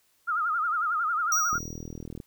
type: tone with vibrato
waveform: sine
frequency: 1318.5 Hz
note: E6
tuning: in tune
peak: -24 dBFS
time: 0.27-1.59 s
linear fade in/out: 20 ms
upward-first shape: sine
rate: 11 Hz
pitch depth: 130 cents each way
type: tone with exponential decay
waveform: square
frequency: 5760 Hz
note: F#8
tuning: 47 cents flat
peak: -22 dBFS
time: 1.32-2.06 s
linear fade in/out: 2 ms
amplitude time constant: 160 ms
type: click train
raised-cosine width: 3 ms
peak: -25 dBFS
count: 28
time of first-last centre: 1.53-2.202 s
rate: 40.2 Hz
effects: white hiss -67 dBFS RMS until 2.26 s